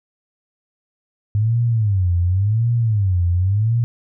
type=tone with vibrato; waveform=sine; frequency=101.6 Hz; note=G#2; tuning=38 cents flat; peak=-14 dBFS; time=1.35-3.84 s; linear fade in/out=0 ms; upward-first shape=sine; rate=0.91 Hz; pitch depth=270 cents each way; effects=none